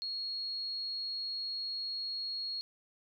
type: tone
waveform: sine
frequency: 4305 Hz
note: C8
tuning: 49 cents sharp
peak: -35 dBFS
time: 0.02-2.61 s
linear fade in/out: 0 ms
effects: none